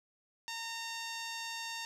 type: tone with low-pass filter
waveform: 10% pulse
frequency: 916 Hz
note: A#5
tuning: 31 cents flat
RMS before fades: -41 dBFS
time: 0.48-1.85 s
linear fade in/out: 0 ms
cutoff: 8600 Hz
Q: 1.6
effects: none